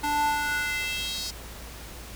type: tone with high-pass filter sweep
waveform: square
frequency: 293.7 Hz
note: D4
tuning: in tune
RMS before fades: -28 dBFS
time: 0.03-1.31 s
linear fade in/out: 10 ms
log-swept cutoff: 610 to 5000 Hz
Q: 3.2
effects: added 57 Hz sine -43 dBFS peak until 2.15 s + pink hiss -43 dBFS RMS until 2.15 s